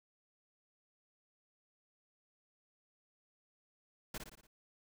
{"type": "noise with echo", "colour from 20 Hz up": "pink", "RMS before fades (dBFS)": -42, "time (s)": [4.14, 4.18], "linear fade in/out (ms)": 5, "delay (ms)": 58, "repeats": 5, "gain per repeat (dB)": -5, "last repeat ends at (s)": 4.47, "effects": []}